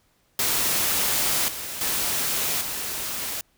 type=noise with level steps; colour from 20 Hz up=white; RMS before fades=-23 / -33 / -25 / -30 dBFS; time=0.39-3.41 s; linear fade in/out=2 ms; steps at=1.48 / 1.81 / 2.61 s; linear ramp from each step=2 ms; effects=pink hiss -65 dBFS RMS until 3.57 s

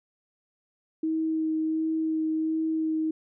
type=tone with vibrato; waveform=sine; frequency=317.5 Hz; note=D#4; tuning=35 cents sharp; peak=-24 dBFS; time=1.03-3.11 s; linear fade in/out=5 ms; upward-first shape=sine; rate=1.4 Hz; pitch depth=11 cents each way; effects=none

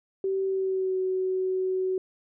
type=tone with pitch glide; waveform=sine; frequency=385.2 to 374.2 Hz; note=G4 to F#4; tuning=-30 to +20 cents; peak=-24 dBFS; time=0.24-1.98 s; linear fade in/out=2 ms; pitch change=-50 cents; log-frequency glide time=0.44-0.98 s; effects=none

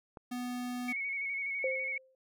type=click; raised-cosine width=1 ms; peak=-32 dBFS; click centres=0.172 s
type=tone; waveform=square; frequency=246.9 Hz; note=B3; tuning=in tune; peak=-36 dBFS; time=0.31-0.93 s; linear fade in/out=10 ms
type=tone with vibrato; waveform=sine; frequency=2217 Hz; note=C#7; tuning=in tune; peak=-33 dBFS; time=0.88-1.98 s; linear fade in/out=5 ms; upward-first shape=square; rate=12 Hz; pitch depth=26 cents each way
type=tone with exponential decay; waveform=sine; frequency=523.3 Hz; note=C5; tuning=in tune; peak=-28 dBFS; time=1.64-2.15 s; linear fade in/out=2 ms; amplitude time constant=110 ms
effects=none

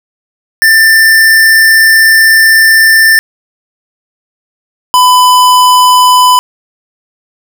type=tone pair in turn; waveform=square; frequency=1784 / 1001.2 Hz; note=A6 / B5; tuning=+23 / +23 cents; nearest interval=minor seventh; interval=1000 cents; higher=first; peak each=-3 dBFS; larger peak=neither; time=0.62-3.19 / 4.94-6.39 s; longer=first; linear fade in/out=0 ms; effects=none

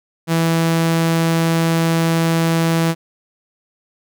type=tone; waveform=sawtooth; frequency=164.81 Hz; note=E3; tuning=in tune; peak=-10 dBFS; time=0.27-2.95 s; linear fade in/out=50 ms; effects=none

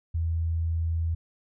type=tone; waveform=sine; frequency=82.41 Hz; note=E2; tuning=in tune; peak=-24 dBFS; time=0.14-1.15 s; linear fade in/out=10 ms; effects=none

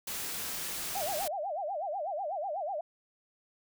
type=noise; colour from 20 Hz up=white; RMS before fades=-37 dBFS; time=0.07-1.28 s; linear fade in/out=5 ms
type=tone with vibrato; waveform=sine; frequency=690 Hz; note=F5; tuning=21 cents flat; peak=-32 dBFS; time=0.95-2.81 s; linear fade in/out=5 ms; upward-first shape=sine; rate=8.1 Hz; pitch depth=280 cents each way
effects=none

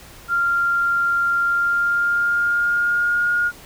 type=tone with pitch glide; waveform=sine; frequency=1390 to 1427.4 Hz; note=F6 to F6; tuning=-9 to +37 cents; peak=-16 dBFS; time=0.28-3.52 s; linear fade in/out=50 ms; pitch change=+46 cents; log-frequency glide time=1.39-3.31 s; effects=pink hiss -43 dBFS RMS until 3.65 s

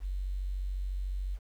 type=tone; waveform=sine; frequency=46.98 Hz; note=F#1; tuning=27 cents sharp; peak=-31 dBFS; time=0-1.39 s; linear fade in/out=50 ms; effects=10-bit

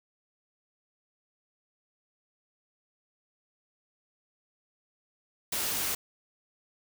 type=noise; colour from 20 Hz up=white; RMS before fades=-31 dBFS; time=5.52-5.95 s; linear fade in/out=5 ms; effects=none

